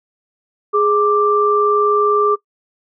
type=tone pair together; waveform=sine; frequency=416.2 / 1177.9 Hz; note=G#4 / D6; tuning=+4 / +5 cents; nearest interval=octave + tritone; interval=1801 cents; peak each=-14 dBFS; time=0.73-2.36 s; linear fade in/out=20 ms; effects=noise-tail reverb RT60 0.1 s tail -21 dB re dry